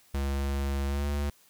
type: tone with pitch glide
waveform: square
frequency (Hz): 69.3 to 71.91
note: C#2 to D2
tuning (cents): 0 to -36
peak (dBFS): -28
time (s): 0.14-1.3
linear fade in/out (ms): 5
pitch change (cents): +64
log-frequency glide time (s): 0.87-1.07
effects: white hiss -61 dBFS RMS until 1.49 s